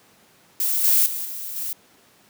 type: noise with level steps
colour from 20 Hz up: violet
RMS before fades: -22 / -17 / -28 / -32 / -28 dBFS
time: 0.6-1.73 s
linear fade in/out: 2 ms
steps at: 0.84 / 1.06 / 1.25 / 1.56 s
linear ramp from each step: 2 ms
effects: pink hiss -55 dBFS RMS until 2.29 s + high-pass 150 Hz 12 dB/octave